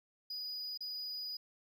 triangle tone with dropouts, 4937 Hz, D#8, 14 cents flat, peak -38 dBFS, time 0.3-1.37 s, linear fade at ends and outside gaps 5 ms, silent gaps 0.775-0.806 s, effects 13-bit

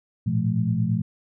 sine tone cluster, 109.9 / 118.9 / 172.2 / 214.5 Hz, A2 / A#2 / F3 / A3, -2 / +35 / -24 / -44 cents, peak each -28 / -24 / -25 / -27 dBFS, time 0.26-1.02 s, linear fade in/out 10 ms, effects none

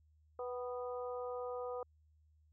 harmonic tone with a mistuned harmonic, 246.9 Hz, B3, in tune, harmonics 2 / 3 / 4 / 5, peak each -40 / -48 / -51 / -49 dBFS, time 0.39-1.83 s, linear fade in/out 2 ms, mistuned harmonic 3, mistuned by +25 cents, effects added 77 Hz sine -66 dBFS peak until 2.52 s

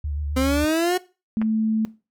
sine tone with vibrato, 73.42 Hz, D2, in tune, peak -24 dBFS, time 0.04-0.65 s, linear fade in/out 5 ms, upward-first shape square, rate 7.5 Hz, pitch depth 34 cents each way
30% pulse exponential sweep, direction up, 256.5 to 370 Hz, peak -16 dBFS, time 0.36-0.98 s, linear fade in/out 10 ms
sine tone, 219.4 Hz, A3, 5 cents flat, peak -19 dBFS, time 1.37-1.85 s, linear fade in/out 0 ms
clicks, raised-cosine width 0.5 ms, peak -17 / -24 dBFS, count 2, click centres 1.416 / 1.424 s
effects noise-tail reverb RT60 0.3 s tail -19 dB re dry

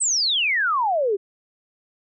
sine exponential sweep, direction down, 8500 to 377.1 Hz, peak -18 dBFS, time 0-1.17 s, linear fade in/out 20 ms, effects none

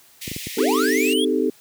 pink high-pass noise, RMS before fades -33 dBFS, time 0.21-1.14 s, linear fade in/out 10 ms, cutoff 1900 Hz, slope 96 dB/octave
clicks, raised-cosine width 3 ms, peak -17 dBFS, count 4, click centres 0.278 / 0.316 / 0.364 / 0.47 s
sine chord, A half-diminished seventh, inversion first, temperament equal with one note detuned, 258.3 / 311.1 / 392 / 440 Hz, C4 / Eb4 / G4 / A4, -22 / 0 / 0 / 0 cents, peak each -23 dBFS, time 0.57-1.5 s, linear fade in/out 5 ms
square linear sweep, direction up, 254.5 to 3413 Hz, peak -23 dBFS, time 0.58-1.25 s, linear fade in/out 5 ms
effects white hiss -52 dBFS RMS until 1.6 s + high-pass 80 Hz 12 dB/octave

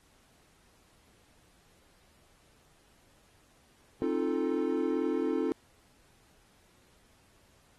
triangle chord, F dominant seventh, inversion second, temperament equal with one note detuned, 267 / 311.1 / 349.2 / 440 Hz, C4 / Eb4 / F4 / A4, +35 / 0 / 0 / 0 cents, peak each -31 dBFS, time 4.02-5.52 s, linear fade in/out 0 ms, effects pink hiss -65 dBFS RMS until 7.78 s + AAC 32 kbps

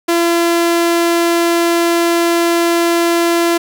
sawtooth tone, 340 Hz, F4, 46 cents flat, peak -7 dBFS, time 0.08-3.58 s, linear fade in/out 10 ms, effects 7-bit

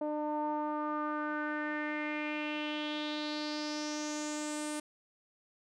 sawtooth tone with low-pass filter sweep, 300.8 Hz, D4, 42 cents sharp, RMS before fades -36 dBFS, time 0.01-4.8 s, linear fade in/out 5 ms, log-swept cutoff 720 to 9300 Hz, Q 4.6, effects none

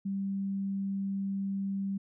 sine tone, 196 Hz, G3, in tune, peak -30 dBFS, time 0.05-1.98 s, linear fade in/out 10 ms, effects none

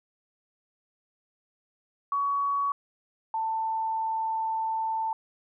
sine tone pair in turn, 1125 / 889.6 Hz, C#6 / A5, +25 / +19 cents, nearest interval major third, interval 406 cents, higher first, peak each -24 / -26 dBFS, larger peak first, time 2.12-2.72 / 3.34-5.13 s, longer second, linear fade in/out 2 ms, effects none

